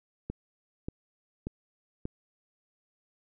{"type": "click train", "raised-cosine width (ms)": 3, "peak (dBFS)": -21, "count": 4, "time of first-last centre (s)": [0.3, 2.054], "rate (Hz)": 1.71, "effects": []}